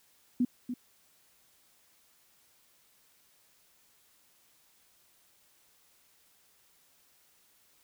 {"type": "tone with echo", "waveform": "sine", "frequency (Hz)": 246.9, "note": "B3", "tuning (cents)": 0, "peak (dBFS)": -23, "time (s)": [0.4, 0.45], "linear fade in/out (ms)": 5, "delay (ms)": 290, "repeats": 1, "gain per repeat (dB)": -9, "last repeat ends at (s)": 0.74, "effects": ["white hiss -66 dBFS RMS until 7.83 s"]}